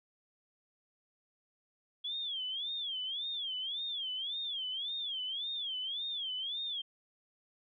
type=tone with vibrato; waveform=sine; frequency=3322 Hz; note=G#7; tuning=in tune; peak=-35 dBFS; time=2.04-6.82 s; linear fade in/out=10 ms; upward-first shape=sine; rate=1.8 Hz; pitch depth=180 cents each way; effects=none